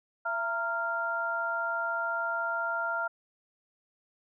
sine tone cluster, 671 / 925 / 1391 Hz, E5 / A#5 / F6, +31 / -14 / -7 cents, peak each -35 / -36 / -30 dBFS, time 0.25-3.08 s, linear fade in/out 10 ms, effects none

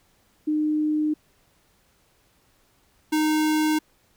sine / square tone pair in turn, 304.8 / 308.7 Hz, D#4 / D#4, -36 / -14 cents, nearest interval unison, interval 22 cents, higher second, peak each -20 dBFS, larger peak neither, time 0.47-1.14 / 3.12-3.79 s, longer neither, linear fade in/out 10 ms, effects pink hiss -63 dBFS RMS until 4.16 s

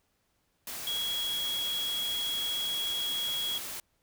sine tone in noise, 3322 Hz, G#7, in tune, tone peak -30 dBFS, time 0.87-3.58 s, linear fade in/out 2 ms, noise white, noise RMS -39 dBFS, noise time 0.67-3.8 s, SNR +6 dB, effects pink hiss -74 dBFS RMS until 4.02 s

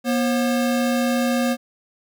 square tone pair together, 240.7 / 536.3 Hz, B3 / C5, -44 / +43 cents, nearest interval octave + major second, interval 1387 cents, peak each -20 / -25 dBFS, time 0.04-1.57 s, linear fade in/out 50 ms, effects none

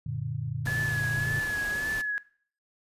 sine chord, Gb augmented, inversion none, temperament equal, 92.5 / 116.54 / 146.83 Hz, Gb2 / Bb2 / D3, 0 / 0 / 0 cents, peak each -39 / -33 / -33 dBFS, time 0.06-1.4 s, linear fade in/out 5 ms
pink noise, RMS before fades -39 dBFS, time 0.65-2.02 s, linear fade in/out 10 ms
sine tone with vibrato, 1701 Hz, G#6, 41 cents sharp, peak -27 dBFS, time 0.67-2.18 s, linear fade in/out 0 ms, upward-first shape sine, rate 1.8 Hz, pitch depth 41 cents each way
effects noise-tail reverb RT60 0.5 s tail -19 dB re dry + resampled to 32000 Hz

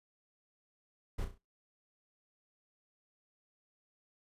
brown noise with echo, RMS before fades -36 dBFS, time 1.18-1.25 s, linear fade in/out 10 ms, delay 33 ms, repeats 4, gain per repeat -7 dB, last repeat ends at 1.382 s, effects noise-tail reverb RT60 0.3 s tail -26 dB re dry + resampled to 32000 Hz

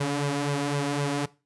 sawtooth tone with flanger, 143 Hz, D3, 46 cents flat, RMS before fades -27 dBFS, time 0-1.26 s, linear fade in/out 10 ms, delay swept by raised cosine 1.9 to 4.2 ms, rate 3.9 Hz, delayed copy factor +0.65, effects noise-tail reverb RT60 0.3 s tail -20 dB re dry + resampled to 24000 Hz

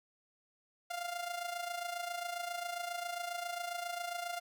sawtooth tone with amplitude modulation, 698.5 Hz, F5, in tune, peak -31 dBFS, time 0.9-4.4 s, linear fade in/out 10 ms, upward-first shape sine, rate 27.4 Hz, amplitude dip 65%, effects none

